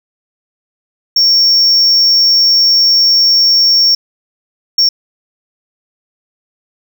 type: tone bursts at uneven times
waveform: sine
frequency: 5490 Hz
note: F8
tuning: 31 cents flat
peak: -3 dBFS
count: 2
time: 1.16-3.95 / 4.78-4.89 s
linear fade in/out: 5 ms
effects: tanh soft clip ceiling -5 dBFS + 7-bit